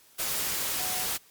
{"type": "tone in noise", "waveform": "sine", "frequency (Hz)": 740, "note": "F#5", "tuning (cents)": 0, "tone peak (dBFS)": -39, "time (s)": [0.78, 1.07], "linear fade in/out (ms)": 20, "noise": "white", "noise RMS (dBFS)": -30, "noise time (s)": [0.18, 1.18], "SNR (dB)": -12, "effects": ["white hiss -58 dBFS RMS until 1.3 s", "MP3 96 kbps"]}